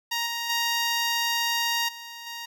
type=tone with level steps; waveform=10% pulse; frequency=936 Hz; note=A#5; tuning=7 cents sharp; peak=-17 / -20 / -15 / -30 / -26 dBFS; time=0.11-2.46 s; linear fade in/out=10 ms; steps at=0.26 / 0.49 / 1.88 / 2.26 s; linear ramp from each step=10 ms; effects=none